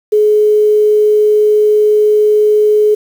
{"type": "tone with quantisation", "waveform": "sine", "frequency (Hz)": 423, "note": "G#4", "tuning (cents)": 32, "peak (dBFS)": -6, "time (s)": [0.12, 2.95], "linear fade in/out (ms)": 10, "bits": 6, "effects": []}